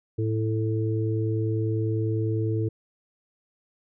harmonic tone, 110 Hz, A2, in tune, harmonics 1 / 3 / 4, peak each -24 / -30 / -31 dBFS, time 0.18-2.69 s, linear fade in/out 10 ms, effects none

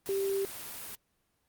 sine tone in noise, 392 Hz, G4, in tune, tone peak -28 dBFS, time 0.09-0.45 s, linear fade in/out 0 ms, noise white, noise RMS -42 dBFS, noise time 0.06-0.95 s, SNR +11 dB, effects pink hiss -75 dBFS RMS until 1.48 s + Opus 32 kbps

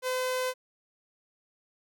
sawtooth tone, 510 Hz, C5, 44 cents flat, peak -24 dBFS, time 0.02-0.54 s, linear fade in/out 50 ms, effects none

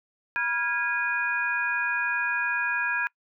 sine tone cluster, 968 / 1398 / 1645 / 2460 Hz, B5 / F6 / G#6 / D#7, -35 / +1 / -17 / -20 cents, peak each -33 / -33 / -26 / -30 dBFS, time 0.36-3.07 s, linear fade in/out 0 ms, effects noise-tail reverb RT60 0.1 s tail -24 dB re dry

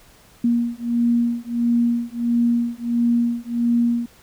sine beating tone pair, 235.9 / 237.4 Hz, A#3 / A#3, +21 / +32 cents, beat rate 1.5 Hz, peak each -20 dBFS, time 0.44-4.06 s, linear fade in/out 5 ms, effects pink hiss -51 dBFS RMS until 4.22 s

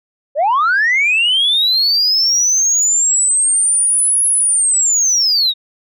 sine linear two-way sweep, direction up then down, 538 to 10600 to 3674 Hz, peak -9 dBFS, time 0.35-5.54 s, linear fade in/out 50 ms, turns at 4.27 s, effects tanh soft clip ceiling -8 dBFS

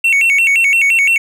triangle tone with vibrato, 2457 Hz, D#7, 22 cents flat, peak -7 dBFS, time 0.04-1.18 s, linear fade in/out 5 ms, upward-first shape square, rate 5.8 Hz, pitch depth 170 cents each way, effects none

